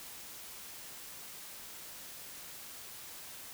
silence, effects white hiss -48 dBFS RMS until 3.53 s

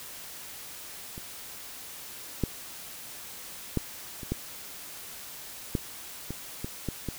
clicks, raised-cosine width 3 ms, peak -27 / -12 / -12 / -26 / -15 / -13 / -21 / -20 / -17 / -18 dBFS, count 10, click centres 1.179 / 2.437 / 3.773 / 4.232 / 4.32 / 5.752 / 6.306 / 6.645 / 6.887 / 7.087 s, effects white hiss -43 dBFS RMS until 7.18 s

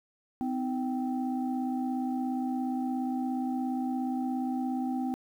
sine tone cluster, 255.1 / 312.2 / 778 Hz, C4 / D#4 / G5, -44 / +6 / -13 cents, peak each -29 / -37 / -36 dBFS, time 0.41-5.14 s, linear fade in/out 0 ms, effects tanh soft clip ceiling -20 dBFS + 10-bit

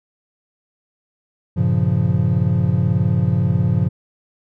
triangle chord, G half-diminished seventh, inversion none, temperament equal, 98 / 116.54 / 138.59 / 174.61 Hz, G2 / Bb2 / Db3 / F3, 0 / 0 / 0 / 0 cents, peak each -18 dBFS, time 1.56-3.89 s, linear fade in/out 20 ms, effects none

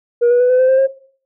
sine tone with pitch steps, 477.1 / 486.6 / 496.2 / 506.1 / 516.1 / 526.3 / 536.8 Hz, A#4 / B4 / B4 / B4 / C5 / C5 / C5, +40 / -26 / +8 / +42 / -24 / +10 / +44 cents, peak -7 dBFS, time 0.21-0.875 s, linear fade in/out 20 ms, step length 95 ms, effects noise-tail reverb RT60 0.5 s tail -19 dB re dry + tanh soft clip ceiling -7 dBFS

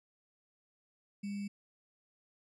sine tone with sample-and-hold, 201.9 Hz, G#3, 49 cents flat, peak -36 dBFS, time 1.23-1.48 s, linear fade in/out 10 ms, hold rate 2450 Hz, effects resampled to 22050 Hz

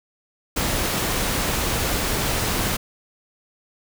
pink noise, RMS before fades -23 dBFS, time 0.56-2.77 s, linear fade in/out 10 ms, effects none

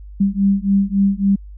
sine beating tone pair, 195.7 / 199.3 Hz, G3 / G3, -3 / +29 cents, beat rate 3.6 Hz, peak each -16 dBFS, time 0.2-1.36 s, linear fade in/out 10 ms, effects added 50 Hz sine -33 dBFS peak until 1.57 s

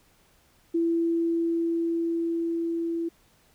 sine tone with level ramp, 334.3 Hz, E4, 24 cents sharp, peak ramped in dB -21 to -26 dBFS, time 0.74-3.09 s, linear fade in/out 10 ms, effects pink hiss -62 dBFS RMS until 3.54 s

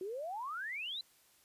sine exponential sweep, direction up, 358 to 4112 Hz, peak -38 dBFS, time 0.01-1.01 s, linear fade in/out 2 ms, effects white hiss -67 dBFS RMS until 1.44 s + resampled to 32000 Hz

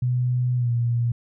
sine tone with pitch glide, 124.5 to 118.74 Hz, B2 to A#2, +14 to +32 cents, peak -19 dBFS, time 0.02-1.12 s, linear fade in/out 5 ms, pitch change -82 cents, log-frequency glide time 0.56-0.71 s, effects none

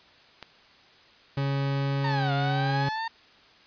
click, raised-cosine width 0.2 ms, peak -21 dBFS, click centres 0.427 s
40% pulse tone, 138.59 Hz, C#3, in tune, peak -24 dBFS, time 1.37-2.89 s, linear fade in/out 5 ms
30% pulse linear two-way sweep, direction down then up, 932.3 to 698.5 to 917 Hz, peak -26 dBFS, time 2.04-3.08 s, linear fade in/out 5 ms, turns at 2.33 s
effects white hiss -55 dBFS RMS until 3.66 s + resampled to 11025 Hz

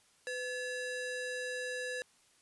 square ring-modulated tone, 1108.7 Hz, C#6, in tune, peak -34 dBFS, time 0.27-2.02 s, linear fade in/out 0 ms, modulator 606 Hz, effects white hiss -67 dBFS RMS until 2.41 s + resampled to 24000 Hz

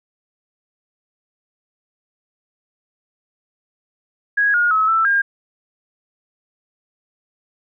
sine tone with pitch steps, 1655 / 1431 / 1288 / 1327 / 1611 Hz, G#6 / F6 / E6 / E6 / G6, -6 / +42 / -41 / +11 / +47 cents, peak -13 dBFS, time 4.37-5.22 s, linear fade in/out 10 ms, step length 170 ms, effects none

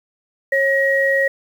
sine tone pair together, 546 / 1896.9 Hz, C#5 / A#6, -26 / +30 cents, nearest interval octave + minor seventh, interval 2156 cents, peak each -17 / -16 dBFS, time 0.52-1.28 s, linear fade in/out 5 ms, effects 7-bit

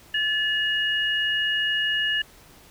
sine tone pair together, 1729.7 / 2876 Hz, A6 / F#7, -30 / -50 cents, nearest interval major sixth, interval 880 cents, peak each -24 dBFS, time 0.14-2.22 s, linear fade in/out 5 ms, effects pink hiss -51 dBFS RMS until 2.7 s

